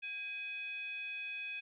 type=tone with frequency modulation; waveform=sine; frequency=2517 Hz; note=D#7; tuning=19 cents sharp; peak=-39 dBFS; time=0.02-1.61 s; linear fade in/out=20 ms; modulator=890 Hz; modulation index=0.47; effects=none